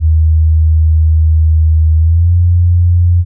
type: tone with pitch glide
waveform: sine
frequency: 79.2 to 87.37 Hz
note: D#2 to F2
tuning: +31 to +1 cents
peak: -5 dBFS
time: 0-3.25 s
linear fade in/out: 50 ms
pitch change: +170 cents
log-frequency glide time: 1.97-2.33 s
effects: none